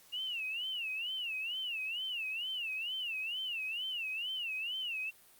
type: tone with vibrato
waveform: sine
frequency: 2794 Hz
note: F7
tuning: in tune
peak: -35 dBFS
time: 0.12-5.11 s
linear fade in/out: 20 ms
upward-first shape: sine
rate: 2.2 Hz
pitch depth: 180 cents each way
effects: white hiss -61 dBFS RMS until 5.39 s + Opus 48 kbps